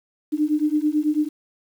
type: beating tone pair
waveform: sine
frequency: 297.7 / 306.8 Hz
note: D4 / D#4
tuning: +24 / -24 cents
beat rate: 9.1 Hz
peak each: -21 dBFS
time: 0.32-1.29 s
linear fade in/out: 20 ms
effects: 8-bit